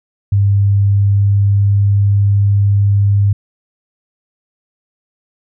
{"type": "tone with pitch glide", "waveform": "sine", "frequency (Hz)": [100, 100.75], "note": ["G2", "G2"], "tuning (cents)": [35, 48], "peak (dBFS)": -8, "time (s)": [0.32, 3.33], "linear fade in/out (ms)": 5, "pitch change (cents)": 13, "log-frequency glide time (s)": [0.52, 2.12], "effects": []}